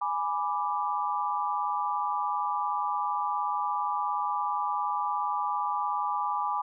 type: chord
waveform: sine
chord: G# diminished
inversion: none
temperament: equal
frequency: 830.6 / 987.8 / 1174.7 Hz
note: G#5 / B5 / D6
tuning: 0 / 0 / 0 cents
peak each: -31 dBFS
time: 0.01-6.62 s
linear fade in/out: 10 ms
effects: none